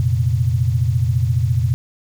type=chord; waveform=sine; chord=F suspended fourth; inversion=none; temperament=just; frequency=87.31 / 116.41 / 130.96 Hz; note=F2 / Bb2 / C3; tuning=0 / -2 / +2 cents; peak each=-20 / -17 / -20 dBFS; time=0-1.74 s; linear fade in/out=0 ms; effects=7-bit